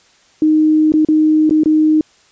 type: tone with dropouts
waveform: sine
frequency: 309.9 Hz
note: D#4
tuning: 7 cents flat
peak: -8 dBFS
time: 0.42-2.01 s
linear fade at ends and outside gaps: 2 ms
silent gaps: 0.921-0.938 / 1.049-1.086 / 1.495-1.508 / 1.635-1.658 s
effects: white hiss -51 dBFS RMS until 2.31 s + resampled to 16000 Hz